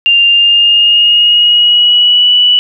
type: tone with pitch glide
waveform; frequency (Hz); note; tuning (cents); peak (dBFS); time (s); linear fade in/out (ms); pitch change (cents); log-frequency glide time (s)
sine; 2794 to 2955; F7 to F#7; 0 to -3; -4; 0.06-2.59; 0; +97; 0.27-2.31
effects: none